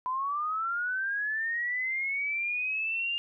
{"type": "linear sweep", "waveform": "sine", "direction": "up", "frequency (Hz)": [999, 2820], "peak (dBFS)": -28, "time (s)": [0.06, 3.18], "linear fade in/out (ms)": 0, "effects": []}